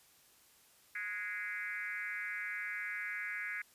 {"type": "tone with frequency modulation", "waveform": "sine", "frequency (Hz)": 1864.7, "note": "A#6", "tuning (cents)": 0, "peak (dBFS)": -37, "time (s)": [0.95, 3.62], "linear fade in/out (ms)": 5, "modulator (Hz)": 203, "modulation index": 1.9, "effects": ["white hiss -65 dBFS RMS until 3.74 s", "resampled to 32000 Hz"]}